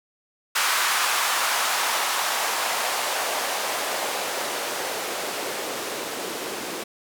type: noise with band-pass filter sweep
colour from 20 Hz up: blue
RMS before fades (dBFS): -26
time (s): 0.55-6.84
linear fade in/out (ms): 10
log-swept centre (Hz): 1200 to 320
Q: 1.4
effects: none